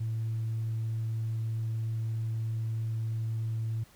sine tone, 112.1 Hz, A2, 33 cents sharp, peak -28 dBFS, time 0-3.84 s, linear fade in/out 10 ms, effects tanh soft clip ceiling -26 dBFS + pink hiss -59 dBFS RMS until 3.95 s

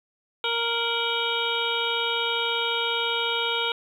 harmonic tone with a mistuned harmonic, 465.5 Hz, A#4, 2 cents flat, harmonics 1 / 2 / 3 / 5 / 6 / 7 / 8, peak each -31 / -31 / -31 / -31 / -31 / -31 / -31 dBFS, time 0.44-3.72 s, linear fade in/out 2 ms, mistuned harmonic 6, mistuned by +94 cents, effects 9-bit

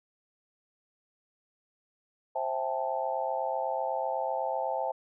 sine chord, A minor seventh, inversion first, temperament just, 528 / 660 / 792 / 880 Hz, C5 / E5 / G5 / A5, +16 / +2 / +18 / 0 cents, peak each -34 dBFS, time 2.35-4.92 s, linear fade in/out 10 ms, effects none

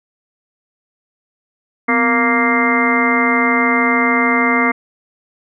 harmonic tone with a mistuned harmonic, 233.1 Hz, A#3, in tune, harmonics 1 / 2 / 3 / 4 / 5 / 6 / 7 / 8 / 9, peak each -17 / -22 / -23 / -24 / -19 / -24 / -28 / -25 / -16 dBFS, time 1.88-4.72 s, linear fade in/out 10 ms, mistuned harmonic 1, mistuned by +140 cents, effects none

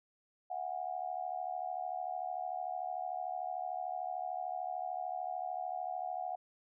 sine tone with amplitude modulation, 731 Hz, F#5, 21 cents flat, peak -32 dBFS, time 0.5-6.36 s, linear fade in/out 10 ms, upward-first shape sine, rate 73.4 Hz, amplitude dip 90%, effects none

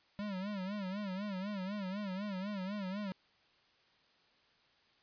square tone with vibrato, 196.4 Hz, G3, 4 cents sharp, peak -38 dBFS, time 0.19-3.12 s, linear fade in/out 0 ms, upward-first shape sine, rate 4 Hz, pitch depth 120 cents each way, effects white hiss -69 dBFS RMS until 5.02 s + resampled to 11025 Hz

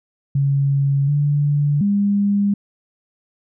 sine tone with pitch steps, 139.2 / 145.3 / 202 Hz, C#3 / D3 / G#3, +8 / -18 / -48 cents, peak -14 dBFS, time 0.35-2.54 s, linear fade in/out 5 ms, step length 730 ms, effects none

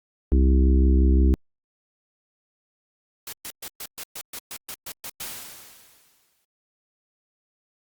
harmonic tone, 65.8 Hz, C2, 10 cents sharp, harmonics 1 / 3 / 4 / 5 / 6, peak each -15 / -27 / -28 / -27 / -32 dBFS, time 0.32-1.34 s, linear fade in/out 0 ms
white noise bursts, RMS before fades -35 dBFS, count 11, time 3.27-5.097 s, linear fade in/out 2 ms, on 57 ms, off 120 ms
white noise with exponential decay, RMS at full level -32 dBFS, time 5.2-6.45 s, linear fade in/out 5 ms, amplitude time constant 270 ms
effects Opus 48 kbps

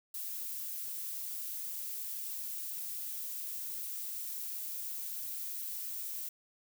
violet noise, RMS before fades -40 dBFS, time 0.14-6.29 s, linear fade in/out 5 ms, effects none

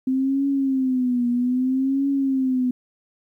sine tone with vibrato, 258.9 Hz, C4, 18 cents flat, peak -18 dBFS, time 0.07-2.71 s, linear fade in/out 5 ms, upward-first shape triangle, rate 0.62 Hz, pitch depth 130 cents each way, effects 10-bit

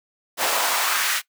pink noise with high-pass filter sweep, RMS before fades -22 dBFS, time 0.37-1.22 s, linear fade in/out 50 ms, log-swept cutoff 590 to 1800 Hz, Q 1.4, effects noise-tail reverb RT60 0.1 s tail -19 dB re dry

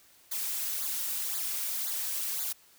blue noise with flanger, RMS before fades -33 dBFS, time 0.31-2.53 s, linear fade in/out 10 ms, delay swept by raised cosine 0.35 to 4.65 ms, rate 1.9 Hz, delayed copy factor -1, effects white hiss -60 dBFS RMS until 2.78 s

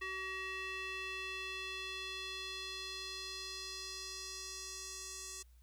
square tone with band-pass filter sweep, 379.5 Hz, F#4, 44 cents sharp, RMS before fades -44 dBFS, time 0.01-5.43 s, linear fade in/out 10 ms, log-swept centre 2100 to 7000 Hz, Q 2.3, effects added 60 Hz sine -59 dBFS peak until 5.62 s + white hiss -75 dBFS RMS until 5.62 s

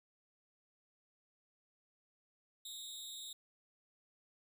sawtooth tone with amplitude modulation, 3729 Hz, A#7, in tune, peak -39 dBFS, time 2.65-3.33 s, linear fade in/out 5 ms, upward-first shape sine, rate 279 Hz, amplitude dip 80%, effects 12-bit

